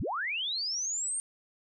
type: linear sweep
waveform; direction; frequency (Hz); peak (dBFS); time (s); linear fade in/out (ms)
sine; up; 31 to 8870; -30; 0-1.2; 0
effects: none